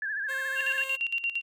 sine tone with vibrato, 1661.2 Hz, G#6, in tune, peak -29 dBFS, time 0.02-0.82 s, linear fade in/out 2 ms, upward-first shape sine, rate 14 Hz, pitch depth 92 cents each way
10% pulse tone, 533 Hz, C5, 32 cents sharp, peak -29 dBFS, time 0.28-0.97 s, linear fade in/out 20 ms
sine tone with tremolo, 2760 Hz, F7, 21 cents flat, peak -25 dBFS, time 0.55-1.42 s, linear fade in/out 50 ms, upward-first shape square, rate 8.7 Hz, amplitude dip 75%
effects none

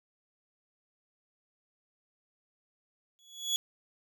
30% pulse tone with exponential growth, 3375 Hz, G#7, 27 cents sharp, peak -22 dBFS, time 3.19-3.56 s, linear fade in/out 0 ms, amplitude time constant 80 ms, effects none

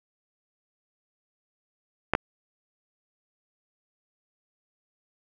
clicks, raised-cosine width 0.5 ms, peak -6 dBFS, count 2, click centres 2.136 / 2.151 s, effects none

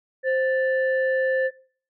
sine tone pair together, 523.3 / 1760 Hz, C5 / A6, 0 / 0 cents, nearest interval octave + major sixth, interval 2100 cents, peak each -20 / -25 dBFS, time 0.23-1.51 s, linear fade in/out 50 ms, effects noise-tail reverb RT60 0.5 s tail -22 dB re dry + tanh soft clip ceiling -12 dBFS

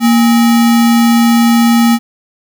sine tone with sample-and-hold, 233.1 Hz, A#3, in tune, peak -5 dBFS, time 0-1.99 s, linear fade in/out 50 ms, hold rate 1050 Hz, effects none

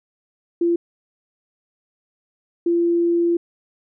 sine tone bursts at uneven times, 342 Hz, F4, 36 cents flat, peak -15 dBFS, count 2, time 0.61-0.76 / 2.66-3.37 s, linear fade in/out 5 ms, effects none

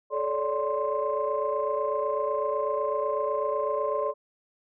sine tone cluster, 432.6 / 563 / 591 / 1048 Hz, A4 / C#5 / D5 / C6, -29 / +27 / +11 / +2 cents, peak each -30 dBFS, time 0.1-4.14 s, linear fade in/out 50 ms, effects tanh soft clip ceiling -15 dBFS

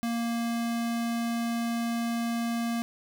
square tone, 233.1 Hz, A#3, in tune, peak -28 dBFS, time 0.03-2.82 s, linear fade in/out 0 ms, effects none

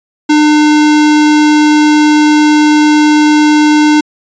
square tone, 301.5 Hz, D4, 46 cents sharp, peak -5 dBFS, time 0.29-4.01 s, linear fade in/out 10 ms, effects resampled to 16000 Hz

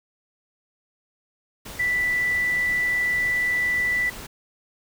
sine tone in noise, 1975.5 Hz, B6, in tune, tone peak -20 dBFS, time 1.79-4.1 s, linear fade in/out 10 ms, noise pink, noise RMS -38 dBFS, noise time 1.65-4.27 s, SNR +15 dB, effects none

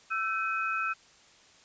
sine tone cluster, 1333 / 1535 / 2528 Hz, E6 / G6 / D#7, +19 / -37 / +27 cents, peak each -30 / -35 / -34 dBFS, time 0.1-0.94 s, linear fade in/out 20 ms, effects white hiss -58 dBFS RMS until 1.64 s + resampled to 16000 Hz

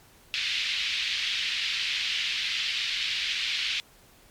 pink band-pass noise, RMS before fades -29 dBFS, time 0.34-3.8 s, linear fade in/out 0 ms, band 2400 to 4100 Hz, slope 24 dB/octave, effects pink hiss -56 dBFS RMS until 4.3 s + MP3 96 kbps

